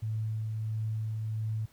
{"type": "tone with tremolo", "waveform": "sine", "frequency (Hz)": 109.6, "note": "A2", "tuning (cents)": -6, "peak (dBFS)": -29, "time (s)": [0.02, 1.66], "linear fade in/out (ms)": 10, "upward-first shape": "triangle", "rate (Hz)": 1.5, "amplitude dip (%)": 25, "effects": ["pink hiss -63 dBFS RMS until 1.72 s"]}